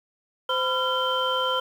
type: tone cluster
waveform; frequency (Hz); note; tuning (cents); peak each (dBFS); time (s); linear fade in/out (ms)
sine; 516 / 1004 / 1376 / 3119; C5 / B5 / F6 / G7; -24 / +28 / -26 / -9; -27; 0.49-1.6; 5
effects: tanh soft clip ceiling -13 dBFS + 8-bit